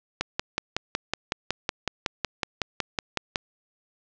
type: click train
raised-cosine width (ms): 0.2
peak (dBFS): -7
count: 18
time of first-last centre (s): 0.21-3.358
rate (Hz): 5.4
effects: low-pass 6000 Hz 12 dB/octave